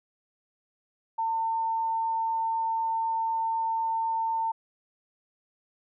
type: tone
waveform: sine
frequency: 902 Hz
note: A5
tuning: 43 cents sharp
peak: -25 dBFS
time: 1.18-4.52 s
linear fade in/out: 10 ms
effects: none